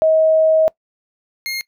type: tone pair in turn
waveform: sine / 25% pulse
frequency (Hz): 635 / 2136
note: D#5 / C7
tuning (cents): +35 / +35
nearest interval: octave + major sixth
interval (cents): 2100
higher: second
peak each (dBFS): -10 / -18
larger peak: first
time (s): 0.02-0.68 / 1.46-1.61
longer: first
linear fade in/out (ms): 0
effects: noise-tail reverb RT60 0.1 s tail -22 dB re dry